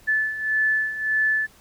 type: beating tone pair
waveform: sine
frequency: 1740 / 1741.7 Hz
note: A6 / A6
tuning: -20 / -18 cents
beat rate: 1.7 Hz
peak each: -26 / -21 dBFS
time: 0.07-1.47 s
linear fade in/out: 20 ms
effects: pink hiss -53 dBFS RMS until 1.6 s